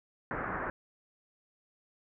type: low-pass noise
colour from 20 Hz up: white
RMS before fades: -36 dBFS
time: 0.31-0.7 s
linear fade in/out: 0 ms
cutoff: 1800 Hz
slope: 48 dB/octave
effects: none